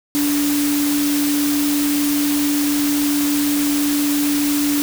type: tone in noise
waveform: sine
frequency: 290 Hz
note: D4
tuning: 22 cents flat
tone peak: -16 dBFS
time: 0.15-4.82 s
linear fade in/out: 0 ms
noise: white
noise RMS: -24 dBFS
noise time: 0.15-4.82 s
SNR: +5 dB
effects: none